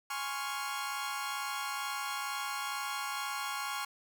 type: chord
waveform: sawtooth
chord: Db major seventh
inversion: second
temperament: equal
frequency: 830.6 / 1046.5 / 1108.7 / 1396.9 Hz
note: Ab5 / C6 / Db6 / F6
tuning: 0 / 0 / 0 / 0 cents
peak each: -37 / -40 / -35 / -37 dBFS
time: 0.1-3.85 s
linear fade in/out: 5 ms
effects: none